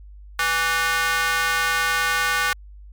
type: tone with high-pass filter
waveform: square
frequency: 164.81 Hz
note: E3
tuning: in tune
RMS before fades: -21 dBFS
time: 0.39-2.53 s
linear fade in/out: 2 ms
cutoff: 1400 Hz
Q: 2.4
effects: added 50 Hz sine -39 dBFS peak until 2.92 s + MP3 96 kbps